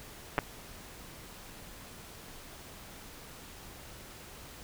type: clicks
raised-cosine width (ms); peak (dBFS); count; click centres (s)
0.5; -12; 2; 0.381 / 0.388
effects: pink hiss -49 dBFS RMS until 4.63 s